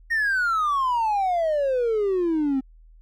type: exponential sweep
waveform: triangle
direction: down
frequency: 1874 to 259.6 Hz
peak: -17 dBFS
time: 0.1-2.61 s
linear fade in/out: 20 ms
effects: tanh soft clip ceiling -15 dBFS + added 40 Hz sine -47 dBFS peak until 3.01 s